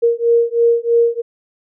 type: beating tone pair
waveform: sine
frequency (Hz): 466.2 / 469.3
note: A#4 / A#4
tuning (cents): 0 / +12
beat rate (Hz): 3.1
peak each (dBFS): -14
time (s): 0.02-1.22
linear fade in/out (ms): 20
effects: none